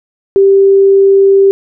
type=tone; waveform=sine; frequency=392 Hz; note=G4; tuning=in tune; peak=-3 dBFS; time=0.36-1.51 s; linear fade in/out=0 ms; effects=none